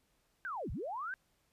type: linear two-way sweep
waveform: sine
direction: down then up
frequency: 1611 to 32.7 to 1611 Hz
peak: -37 dBFS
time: 0.45-1.14 s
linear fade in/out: 0 ms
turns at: 0.71 s
effects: pink hiss -75 dBFS RMS until 1.52 s + resampled to 32000 Hz